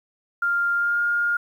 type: tone with pitch glide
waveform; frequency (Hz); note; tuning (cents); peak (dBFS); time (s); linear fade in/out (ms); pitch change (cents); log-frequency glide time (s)
sine; 1398 to 1415.9; F6 to F6; +1 to +23; -19; 0.42-1.37; 5; +22; 0.75-1
effects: 9-bit